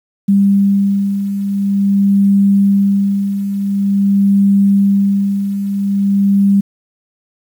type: beating tone pair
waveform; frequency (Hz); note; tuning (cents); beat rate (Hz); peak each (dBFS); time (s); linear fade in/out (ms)
sine; 198.3 / 198.77; G3 / G3; +20 / +24; 0.47; -17 / -10; 0.28-6.61; 10
effects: 7-bit